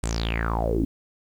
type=tone with low-pass filter sweep; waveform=sawtooth; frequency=56.5 Hz; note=A1; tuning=47 cents sharp; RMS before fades=-25 dBFS; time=0.03-0.85 s; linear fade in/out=5 ms; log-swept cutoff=9000 to 260 Hz; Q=8.8; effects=9-bit